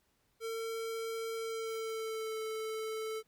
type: tone with pitch glide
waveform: square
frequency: 452.6 to 439.2 Hz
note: A4 to A4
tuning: +49 to -3 cents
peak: -37 dBFS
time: 0.4-3.23 s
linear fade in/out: 50 ms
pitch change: -52 cents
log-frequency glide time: 1.36-2.4 s
effects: pink hiss -75 dBFS RMS until 3.27 s